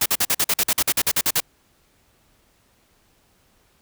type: noise bursts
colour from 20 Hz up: white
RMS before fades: -19 dBFS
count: 15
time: 0.01-1.403 s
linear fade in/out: 5 ms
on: 49 ms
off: 47 ms
effects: pink hiss -61 dBFS RMS until 3.81 s